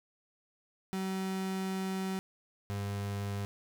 35% pulse tone pair in turn, 190 / 100.65 Hz, F#3 / G2, +46 / +46 cents, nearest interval major seventh, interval 1100 cents, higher first, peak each -31 / -32 dBFS, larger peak first, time 0.93-2.19 / 2.7-3.45 s, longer first, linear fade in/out 0 ms, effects none

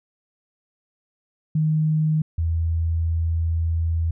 sine tone pair in turn, 155.56 / 82.41 Hz, D#3 / E2, 0 / 0 cents, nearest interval major seventh, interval 1100 cents, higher first, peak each -17 / -19 dBFS, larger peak first, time 1.55-2.22 / 2.38-4.11 s, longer second, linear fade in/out 5 ms, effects none

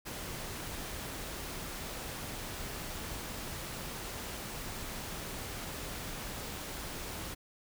pink noise, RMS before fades -41 dBFS, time 0.05-7.35 s, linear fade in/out 20 ms, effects none

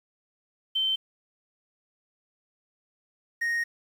sine / triangle tone pair in turn, 3097 / 1863.6 Hz, G7 / A#6, -22 / -1 cents, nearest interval major sixth, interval 879 cents, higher first, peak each -23 dBFS, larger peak neither, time 0.75-0.96 / 3.41-3.64 s, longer second, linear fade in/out 10 ms, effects 9-bit

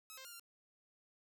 5% pulse tone with pitch steps, 1286 / 526 / 1411 / 1384 Hz, E6 / C5 / F6 / F6, -43 / +9 / +17 / -16 cents, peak -39 dBFS, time 0.1-0.396 s, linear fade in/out 0 ms, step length 74 ms, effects none

